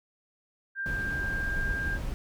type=tone with pitch glide; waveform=sine; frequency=1587 to 1599 Hz; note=G6 to G6; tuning=+21 to +34 cents; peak=-30 dBFS; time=0.75-1.99 s; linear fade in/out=50 ms; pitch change=+13 cents; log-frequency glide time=0.9-1.61 s
type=noise; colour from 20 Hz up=brown; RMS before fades=-33 dBFS; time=0.86-2.14 s; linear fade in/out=0 ms
effects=none